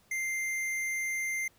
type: tone with tanh clipping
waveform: sine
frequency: 2093 Hz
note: C7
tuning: in tune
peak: -32 dBFS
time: 0.11-1.48 s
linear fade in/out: 5 ms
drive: 16 dB
effects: pink hiss -65 dBFS RMS until 1.58 s